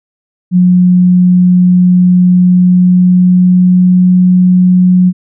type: tone with pitch glide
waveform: sine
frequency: 180.3 to 181.87 Hz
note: F#3 to F#3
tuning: -45 to -30 cents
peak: -3 dBFS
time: 0.51-5.13 s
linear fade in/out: 50 ms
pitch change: +15 cents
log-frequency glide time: 2.3-4.13 s
effects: none